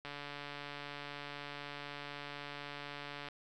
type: click train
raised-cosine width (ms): 0.3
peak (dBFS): -28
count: 467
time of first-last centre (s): 0.05-3.286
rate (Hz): 144
effects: none